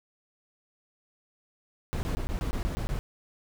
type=noise bursts; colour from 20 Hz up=brown; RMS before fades=-30 dBFS; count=9; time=1.93-2.99 s; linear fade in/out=0 ms; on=100 ms; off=20 ms; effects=none